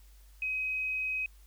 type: tone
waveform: sine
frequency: 2529 Hz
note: D#7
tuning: 28 cents sharp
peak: -30 dBFS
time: 0.42-1.26 s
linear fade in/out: 2 ms
effects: added 50 Hz sine -53 dBFS peak until 1.46 s + white hiss -65 dBFS RMS until 1.46 s